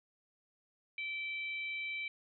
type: harmonic tone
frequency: 775 Hz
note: G5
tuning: 20 cents flat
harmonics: 3 / 4 / 5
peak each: -37 / -50 / -50 dBFS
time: 0.98-2.08 s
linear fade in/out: 2 ms
effects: none